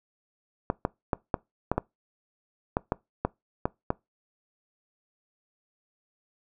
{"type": "clicks", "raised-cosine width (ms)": 1, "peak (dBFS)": -10, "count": 11, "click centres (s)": [0.701, 0.851, 1.132, 1.342, 1.716, 1.78, 2.769, 2.921, 3.25, 3.655, 3.904], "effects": ["noise-tail reverb RT60 0.2 s tail -23 dB re dry"]}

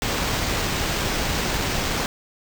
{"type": "noise with sample-and-hold", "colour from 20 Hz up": "pink", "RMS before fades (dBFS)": -24, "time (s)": [0.02, 2.06], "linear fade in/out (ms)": 0, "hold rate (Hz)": 11025, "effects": []}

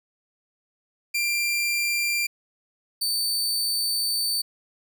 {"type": "tone pair in turn", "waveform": "sawtooth", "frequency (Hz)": [2376, 4557], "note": ["D7", "C#8"], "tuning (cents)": [20, 47], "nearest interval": "major seventh", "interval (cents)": 1127, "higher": "second", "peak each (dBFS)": [-19, -20], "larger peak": "first", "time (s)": [[1.14, 2.27], [3.01, 4.42]], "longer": "second", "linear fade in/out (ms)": 10, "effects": []}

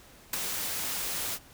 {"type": "noise with ADSR envelope", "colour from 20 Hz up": "white", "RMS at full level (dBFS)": -28, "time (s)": [0.33, 1.39], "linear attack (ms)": 4, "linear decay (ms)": 14, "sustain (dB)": -5, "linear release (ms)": 52, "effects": ["pink hiss -54 dBFS RMS until 1.53 s"]}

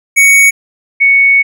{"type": "tone pair in turn", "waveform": ["square", "sine"], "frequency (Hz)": [2233, 2220], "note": ["C#7", "C#7"], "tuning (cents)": [12, 2], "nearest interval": "unison", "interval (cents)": 10, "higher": "first", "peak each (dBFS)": -4, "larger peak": "neither", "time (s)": [[0.16, 0.51], [1, 1.43]], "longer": "second", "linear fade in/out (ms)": 20, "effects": []}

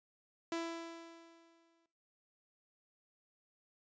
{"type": "tone with exponential decay", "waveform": "sawtooth", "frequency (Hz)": 333.1, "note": "E4", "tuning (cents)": 18, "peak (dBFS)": -31, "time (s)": [0.52, 1.86], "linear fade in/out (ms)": 2, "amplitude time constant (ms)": 290, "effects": ["noise-tail reverb RT60 0.4 s tail -18 dB re dry", "resampled to 16000 Hz"]}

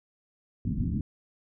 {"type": "low-pass noise", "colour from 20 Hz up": "white", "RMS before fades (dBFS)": -29, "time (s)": [0.65, 1.01], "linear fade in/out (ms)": 2, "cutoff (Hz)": 260, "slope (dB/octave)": 48, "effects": []}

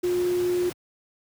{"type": "tone in noise", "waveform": "sine", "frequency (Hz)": 356.8, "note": "F4", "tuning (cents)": 37, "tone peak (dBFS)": -21, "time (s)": [0.03, 0.7], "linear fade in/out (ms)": 10, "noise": "pink", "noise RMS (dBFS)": -38, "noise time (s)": [0.03, 0.73], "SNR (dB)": 14, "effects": ["high-pass 80 Hz 12 dB/octave"]}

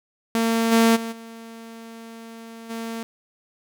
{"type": "tone with level steps", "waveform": "sawtooth", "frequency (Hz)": 227.7, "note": "A#3", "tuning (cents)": -40, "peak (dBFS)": [-15, -10, -24, -34, -25], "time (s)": [0.35, 3.03], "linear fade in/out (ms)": 0, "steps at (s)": [0.71, 0.95, 1.11, 2.69], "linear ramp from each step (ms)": 20, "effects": []}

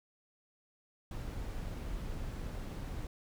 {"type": "noise", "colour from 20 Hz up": "brown", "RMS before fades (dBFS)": -40, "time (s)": [1.11, 3.07], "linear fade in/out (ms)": 2, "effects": []}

